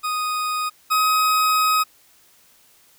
40% pulse tone pair in turn, 1244.5 / 1263.3 Hz, D#6 / D#6, 0 / +26 cents, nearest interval unison, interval 26 cents, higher second, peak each -21 / -15 dBFS, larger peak second, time 0.03-0.7 / 0.9-1.84 s, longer second, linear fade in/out 20 ms, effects white hiss -55 dBFS RMS until 2.98 s

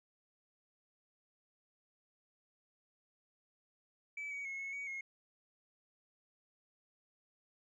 sine tone with pitch steps, 2301 / 2257 / 2176 / 2190 / 2252 / 2159 Hz, D7 / C#7 / C#7 / C#7 / C#7 / C#7, -36 / +31 / -33 / -22 / +27 / -46 cents, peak -38 dBFS, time 4.17-5.01 s, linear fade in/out 5 ms, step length 140 ms, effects tanh soft clip ceiling -38 dBFS

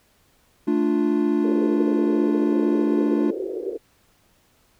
triangle chord, D minor, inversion second, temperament equal, 220 / 293.7 / 349.2 Hz, A3 / D4 / F4, 0 / 0 / 0 cents, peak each -22 / -19 / -21 dBFS, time 0.67-3.31 s, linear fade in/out 10 ms
white band-pass noise, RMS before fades -29 dBFS, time 1.43-3.78 s, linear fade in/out 20 ms, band 350 to 470 Hz, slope 48 dB/octave
effects pink hiss -61 dBFS RMS until 4.79 s

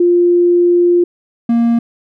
sine / triangle tone pair in turn, 350 / 233.6 Hz, F4 / A#3, +4 / +4 cents, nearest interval perfect fifth, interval 700 cents, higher first, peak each -7 dBFS, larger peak neither, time 0-1.04 / 1.49-1.79 s, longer first, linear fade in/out 5 ms, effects none

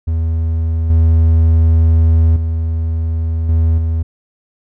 triangle tone with level steps, 81.3 Hz, E2, 23 cents flat, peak -11 / -5 / -12 / -7 / -11 dBFS, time 0.07-4.03 s, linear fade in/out 10 ms, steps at 0.9 / 2.36 / 3.49 / 3.78 s, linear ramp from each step 2 ms, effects none

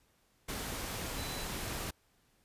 sine tone in noise, 4000 Hz, B7, 21 cents sharp, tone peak -47 dBFS, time 1.17-1.45 s, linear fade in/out 10 ms, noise pink, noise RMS -39 dBFS, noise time 0.48-1.91 s, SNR -11 dB, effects pink hiss -71 dBFS RMS until 2.44 s + resampled to 32000 Hz

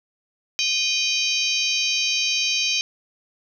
harmonic tone with a mistuned harmonic, 779 Hz, G5, 11 cents flat, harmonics 3 / 4 / 5 / 6 / 7 / 8, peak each -25 / -26 / -27 / -28 / -28 / -29 dBFS, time 0.59-2.81 s, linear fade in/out 0 ms, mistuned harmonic 3, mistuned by +93 cents, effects 9-bit

